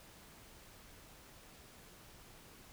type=silence; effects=pink hiss -58 dBFS RMS until 2.72 s